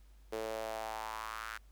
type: tone with high-pass filter sweep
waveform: sawtooth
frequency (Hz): 110.5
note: A2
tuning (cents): +8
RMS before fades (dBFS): -41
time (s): 0.32-1.58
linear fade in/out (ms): 10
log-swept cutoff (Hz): 440 to 1500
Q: 3.7
effects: added 50 Hz sine -56 dBFS peak until 1.71 s + pink hiss -71 dBFS RMS until 1.71 s